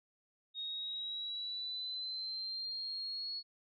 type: linear sweep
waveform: sine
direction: up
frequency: 3729 to 4365 Hz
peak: -38 dBFS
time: 0.54-3.43 s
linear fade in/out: 50 ms
effects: none